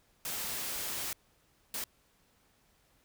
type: noise bursts at uneven times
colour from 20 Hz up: white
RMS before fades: -37 dBFS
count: 2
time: 0.25-1.13 / 1.74-1.84 s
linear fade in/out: 2 ms
effects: pink hiss -69 dBFS RMS until 3.04 s